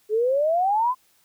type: exponential sweep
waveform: sine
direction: up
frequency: 415.3 to 1046.5 Hz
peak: -18 dBFS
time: 0.09-0.95 s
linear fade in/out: 50 ms
effects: white hiss -62 dBFS RMS until 1.24 s